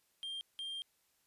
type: tone bursts at uneven times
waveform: triangle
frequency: 3190 Hz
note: G7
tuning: 30 cents sharp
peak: -38 dBFS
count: 2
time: 0.23-0.41 / 0.59-0.82 s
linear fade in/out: 0 ms
effects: white hiss -75 dBFS RMS until 1.26 s + resampled to 32000 Hz